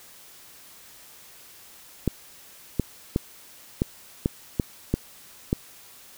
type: clicks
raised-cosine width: 3 ms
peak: -8 dBFS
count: 8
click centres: 2.077 / 2.797 / 3.161 / 3.819 / 4.259 / 4.598 / 4.94 / 5.529 s
effects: white hiss -49 dBFS RMS until 6.17 s